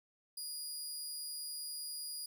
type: tone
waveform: 20% pulse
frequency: 4875 Hz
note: D#8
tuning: 36 cents flat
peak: -35 dBFS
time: 0.37-2.26 s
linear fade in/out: 5 ms
effects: none